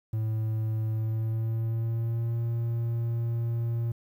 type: tone with pitch glide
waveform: triangle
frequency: 110 to 116.54 Hz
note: A2 to A#2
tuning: 0 to 0 cents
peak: -24 dBFS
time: 0.13-3.92 s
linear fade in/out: 5 ms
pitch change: +100 cents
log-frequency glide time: 0.92-2.4 s
effects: 10-bit